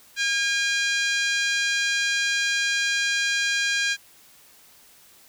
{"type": "harmonic tone with a mistuned harmonic", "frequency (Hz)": 810, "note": "G#5", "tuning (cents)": -43, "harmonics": [2, 3, 4, 5, 6, 7, 8, 9, 10], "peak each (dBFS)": [-24, -28, -30, -32, -34, -35, -36, -37, -38], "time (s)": [0.16, 3.97], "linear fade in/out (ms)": 50, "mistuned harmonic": 6, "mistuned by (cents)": -19, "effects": ["white hiss -53 dBFS RMS until 5.28 s"]}